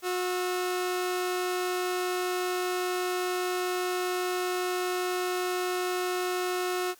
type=tone pair together; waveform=sawtooth; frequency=362.5 / 1315.1 Hz; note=F#4 / E6; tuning=-35 / -4 cents; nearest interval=octave + minor seventh; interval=2231 cents; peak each=-24 / -34 dBFS; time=0.02-6.95 s; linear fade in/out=50 ms; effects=white hiss -57 dBFS RMS until 6.99 s